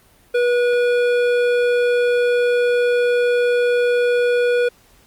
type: tone with hard clipping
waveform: triangle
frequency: 485.8 Hz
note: B4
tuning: 29 cents flat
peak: -16 dBFS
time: 0.34-4.69 s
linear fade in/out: 10 ms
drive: 16 dB
effects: pink hiss -53 dBFS RMS until 5.06 s + Opus 32 kbps